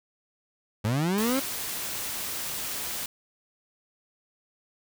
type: linear sweep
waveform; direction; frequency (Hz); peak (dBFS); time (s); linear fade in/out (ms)
30% pulse; up; 99.4 to 277.2; -21; 0.84-1.4; 10
type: noise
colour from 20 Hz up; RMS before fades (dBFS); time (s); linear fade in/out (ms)
white; -33; 1.18-3.06; 2
effects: none